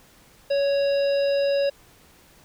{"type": "harmonic tone with a mistuned harmonic", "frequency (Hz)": 554.4, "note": "C#5", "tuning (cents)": 0, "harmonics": [1, 3, 5, 7, 9], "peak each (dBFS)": [-19, -38, -36, -39, -38], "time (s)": [0.5, 1.7], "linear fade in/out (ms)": 10, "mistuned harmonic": 1, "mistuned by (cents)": 19, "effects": ["pink hiss -54 dBFS RMS until 2.44 s"]}